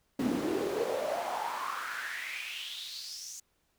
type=noise with high-pass filter sweep; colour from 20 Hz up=brown; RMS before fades=-35 dBFS; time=0.19-3.4 s; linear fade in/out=5 ms; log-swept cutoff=240 to 6700 Hz; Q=5.6; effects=pink hiss -74 dBFS RMS until 3.78 s